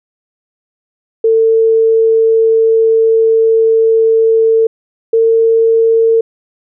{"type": "tone pair in turn", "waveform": "sine", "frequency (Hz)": [448.7, 452.9], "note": ["A4", "A#4"], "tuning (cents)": [34, -50], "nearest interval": "unison", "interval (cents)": 16, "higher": "second", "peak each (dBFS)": -6, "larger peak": "neither", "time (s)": [[1.24, 4.67], [5.13, 6.21]], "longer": "first", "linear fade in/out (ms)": 5, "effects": []}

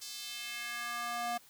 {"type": "tone with high-pass filter sweep", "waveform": "square", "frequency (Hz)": 238.1, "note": "A#3", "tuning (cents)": 37, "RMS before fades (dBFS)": -39, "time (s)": [0.01, 1.38], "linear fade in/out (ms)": 10, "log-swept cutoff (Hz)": [5100, 640], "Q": 1.7, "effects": ["white hiss -60 dBFS RMS until 1.49 s"]}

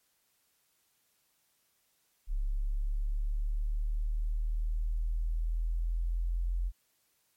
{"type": "exponential sweep", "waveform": "sine", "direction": "up", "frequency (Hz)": [34.65, 43.65], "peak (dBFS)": -28, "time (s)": [2.27, 6.72], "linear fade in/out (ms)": 50, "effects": ["white hiss -73 dBFS RMS until 7.36 s", "MP3 64 kbps"]}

